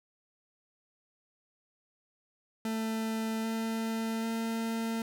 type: tone with pitch steps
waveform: 40% pulse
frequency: 222.1 / 224.3 / 226.5 Hz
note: A3 / A3 / A#3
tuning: +16 / +34 / -50 cents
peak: -30 dBFS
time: 2.65-5.02 s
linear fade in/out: 2 ms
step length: 790 ms
effects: none